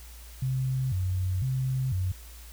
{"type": "tone with vibrato", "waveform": "sine", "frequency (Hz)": 110, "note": "A2", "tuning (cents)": 0, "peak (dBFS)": -25, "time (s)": [0.42, 2.12], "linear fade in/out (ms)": 5, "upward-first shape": "square", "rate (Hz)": 1, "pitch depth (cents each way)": 300, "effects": ["added 58 Hz sine -44 dBFS peak until 2.52 s", "white hiss -51 dBFS RMS until 2.52 s"]}